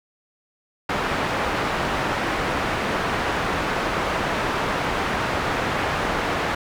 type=low-pass noise; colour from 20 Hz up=white; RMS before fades=-24 dBFS; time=0.89-6.55 s; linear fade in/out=5 ms; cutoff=1500 Hz; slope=12 dB/octave; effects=none